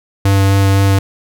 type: tone with vibrato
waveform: square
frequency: 98 Hz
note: G2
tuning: in tune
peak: -9 dBFS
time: 0.25-0.99 s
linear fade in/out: 5 ms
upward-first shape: sine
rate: 3.9 Hz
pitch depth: 9 cents each way
effects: none